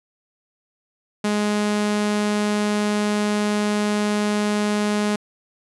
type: tone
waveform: sawtooth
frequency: 208.6 Hz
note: G#3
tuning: 8 cents sharp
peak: -15 dBFS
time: 1.24-5.16 s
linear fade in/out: 5 ms
effects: resampled to 24000 Hz